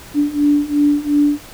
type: beating tone pair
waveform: sine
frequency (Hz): 290 / 292.8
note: D4 / D4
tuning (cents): -22 / -5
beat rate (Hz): 2.8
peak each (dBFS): -16 / -14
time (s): 0.14-1.4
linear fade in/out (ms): 50
effects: pink hiss -38 dBFS RMS until 1.53 s